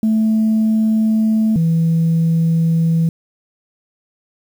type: tone pair in turn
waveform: sine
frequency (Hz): 219.4 / 164.36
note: A3 / E3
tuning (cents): -5 / -5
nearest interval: perfect fourth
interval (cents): 500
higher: first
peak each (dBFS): -10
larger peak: neither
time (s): 0.03-1.56 / 1.56-3.09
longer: neither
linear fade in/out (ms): 2
effects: tanh soft clip ceiling -9 dBFS + 7-bit